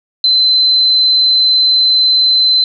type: tone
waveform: sine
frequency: 4061 Hz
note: B7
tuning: 48 cents sharp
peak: -7 dBFS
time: 0.24-2.64 s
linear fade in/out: 2 ms
effects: none